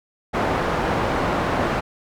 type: low-pass noise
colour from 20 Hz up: white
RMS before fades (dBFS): -22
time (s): 0.33-1.81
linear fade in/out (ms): 20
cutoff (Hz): 990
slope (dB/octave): 12
effects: none